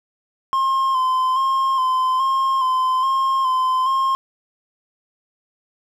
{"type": "tone with vibrato", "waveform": "triangle", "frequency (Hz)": 1049, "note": "C6", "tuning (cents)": 4, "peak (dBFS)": -14, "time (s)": [0.53, 4.15], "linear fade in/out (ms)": 0, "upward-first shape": "square", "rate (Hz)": 1.2, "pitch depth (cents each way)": 30, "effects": []}